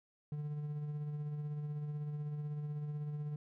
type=tone with tremolo; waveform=triangle; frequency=148.5 Hz; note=D3; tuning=20 cents sharp; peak=-34 dBFS; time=0.32-3.36 s; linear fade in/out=2 ms; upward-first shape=sine; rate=16 Hz; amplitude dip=35%; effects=none